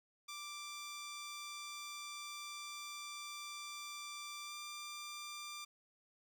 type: tone with pitch glide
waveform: 10% pulse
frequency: 1177 to 1187.2 Hz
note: D6 to D6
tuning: +3 to +18 cents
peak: -37 dBFS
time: 0.28-5.65 s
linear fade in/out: 10 ms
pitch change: +15 cents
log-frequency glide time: 4.46-4.53 s
effects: none